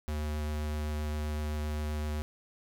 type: tone with vibrato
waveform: square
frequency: 75.5 Hz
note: D2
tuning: 48 cents sharp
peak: -32 dBFS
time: 0.08-2.22 s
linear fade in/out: 0 ms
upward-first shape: sine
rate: 7.7 Hz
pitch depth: 8 cents each way
effects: none